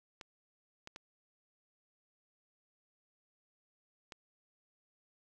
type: clicks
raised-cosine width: 0.2 ms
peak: -29 dBFS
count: 4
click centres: 0.212 / 0.874 / 0.961 / 4.122 s
effects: none